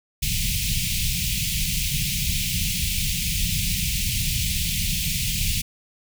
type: band-stop noise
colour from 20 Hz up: pink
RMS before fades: -24 dBFS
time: 0.22-5.62 s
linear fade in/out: 10 ms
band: 190 to 2300 Hz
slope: 48 dB/octave
effects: none